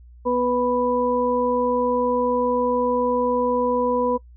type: harmonic tone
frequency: 246.9 Hz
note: B3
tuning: in tune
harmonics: 1 / 2 / 4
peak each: -25 / -20 / -24 dBFS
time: 0.25-4.18 s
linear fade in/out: 20 ms
effects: noise-tail reverb RT60 0.1 s tail -22 dB re dry + added 60 Hz sine -43 dBFS peak until 4.36 s